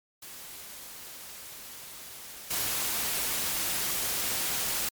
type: noise with level steps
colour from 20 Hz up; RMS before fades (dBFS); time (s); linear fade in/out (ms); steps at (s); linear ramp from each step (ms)
white; -44 / -30; 0.22-4.89; 5; 2.5; 10
effects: MP3 96 kbps